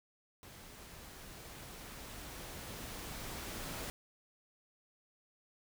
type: noise with level ramp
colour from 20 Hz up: pink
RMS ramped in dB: -54 to -42 dBFS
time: 0.43-3.9 s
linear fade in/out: 0 ms
effects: none